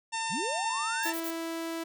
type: harmonic tone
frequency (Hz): 902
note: A5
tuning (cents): +43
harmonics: 1 / 2 / 3 / 4 / 5 / 6 / 7 / 8 / 9 / 10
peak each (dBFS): -33 / -39 / -38 / -42 / -46 / -43 / -47 / -43 / -46 / -44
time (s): 0.12-1.13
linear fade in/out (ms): 20
type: linear sweep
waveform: sine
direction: up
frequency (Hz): 113.7 to 1874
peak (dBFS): -33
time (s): 0.29-1.15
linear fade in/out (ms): 50
type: noise bursts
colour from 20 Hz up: violet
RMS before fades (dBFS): -38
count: 3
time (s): 1.03-1.307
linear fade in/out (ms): 5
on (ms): 69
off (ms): 35
type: tone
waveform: sawtooth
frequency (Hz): 329.6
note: E4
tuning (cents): 0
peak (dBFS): -29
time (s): 1.05-1.84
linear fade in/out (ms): 10
effects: none